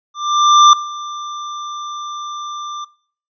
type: tone with ADSR envelope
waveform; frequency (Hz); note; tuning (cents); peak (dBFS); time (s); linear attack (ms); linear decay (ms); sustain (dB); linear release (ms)
square; 1186; D6; +17; -4; 0.14-2.85; 590; 3; -21; 12
effects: noise-tail reverb RT60 0.5 s tail -20 dB re dry + resampled to 16000 Hz